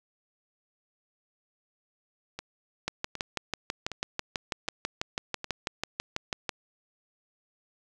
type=two click trains; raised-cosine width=0.2 ms; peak=-12 / -19 dBFS; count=23 / 5; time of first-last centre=2.88-6.492 / 2.39-5.443 s; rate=6.09 / 1.31 Hz; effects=none